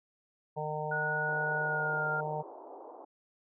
harmonic tone, 152.6 Hz, D#3, 33 cents flat, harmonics 1 / 3 / 4 / 5 / 6, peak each -39 / -39 / -39 / -39 / -39 dBFS, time 0.56-2.43 s, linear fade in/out 20 ms
sine tone with pitch glide, 1459 to 1401.2 Hz, F#6 to F6, -25 to +5 cents, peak -31 dBFS, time 0.91-2.21 s, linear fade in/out 10 ms, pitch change -70 cents, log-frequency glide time 1.58-2.09 s
white band-pass noise, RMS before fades -48 dBFS, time 1.28-3.05 s, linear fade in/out 5 ms, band 310 to 940 Hz, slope 48 dB/octave
effects none

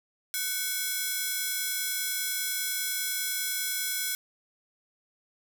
5% pulse ring-modulated tone, 1855 Hz, A#6, 9 cents flat, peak -15 dBFS, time 0.34-4.15 s, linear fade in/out 0 ms, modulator 355 Hz, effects none

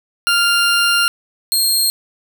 20% pulse tone pair in turn, 1396.9 / 4222 Hz, F6 / C8, 0 / +15 cents, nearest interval octave + perfect fifth, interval 1915 cents, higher second, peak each -7 dBFS, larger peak neither, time 0.27-1.08 / 1.52-1.9 s, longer first, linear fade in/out 0 ms, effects 7-bit

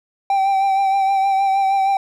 triangle tone with vibrato, 780 Hz, G5, 9 cents flat, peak -12 dBFS, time 0.3-1.97 s, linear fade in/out 2 ms, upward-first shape triangle, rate 6.4 Hz, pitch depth 34 cents each way, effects none

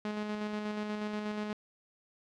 sawtooth tone with tremolo, 210.7 Hz, G#3, 25 cents sharp, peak -29 dBFS, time 0.05-1.53 s, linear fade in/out 2 ms, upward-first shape square, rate 8.3 Hz, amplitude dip 30%, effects low-pass 4000 Hz 12 dB/octave

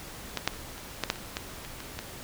clicks, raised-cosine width 0.2 ms, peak -11 / -6 / -28 / -25 / -9 / -7 / -25 / -13 / -23 / -22 / -17 dBFS, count 11, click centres 0.373 / 0.476 / 0.537 / 0.78 / 1.037 / 1.101 / 1.158 / 1.369 / 1.649 / 1.804 / 1.99 s, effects pink hiss -43 dBFS RMS until 2.23 s

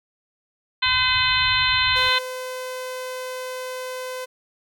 harmonic tone, 510 Hz, C5, 44 cents flat, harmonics 2 / 3 / 4 / 5 / 6 / 7 / 8, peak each -25 / -25 / -25 / -25 / -25 / -25 / -25 dBFS, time 0.82-2.19 s, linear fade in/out 10 ms
white low-pass noise, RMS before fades -37 dBFS, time 0.86-2.09 s, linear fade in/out 0 ms, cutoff 130 Hz, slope 48 dB/octave
sawtooth tone, 510 Hz, C5, 44 cents flat, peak -25 dBFS, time 1.95-4.26 s, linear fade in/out 20 ms
effects none

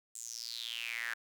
sawtooth tone with high-pass filter sweep, 116.54 Hz, A#2, in tune, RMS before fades -41 dBFS, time 0.15-1.14 s, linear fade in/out 5 ms, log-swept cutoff 7800 to 1600 Hz, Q 7.1, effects none

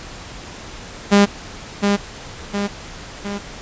sawtooth tone with echo, 202.1 Hz, G#3, 47 cents flat, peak -5 dBFS, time 1.11-1.26 s, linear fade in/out 20 ms, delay 710 ms, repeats 3, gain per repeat -5 dB, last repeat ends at 3.39 s, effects pink hiss -35 dBFS RMS until 3.61 s + resampled to 16000 Hz

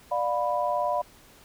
sine chord, B diminished, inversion first, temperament just, 592.7 / 711.2 / 987.8 Hz, D5 / F5 / B5, +16 / +31 / 0 cents, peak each -28 dBFS, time 0.11-1.02 s, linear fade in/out 10 ms, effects pink hiss -54 dBFS RMS until 1.44 s

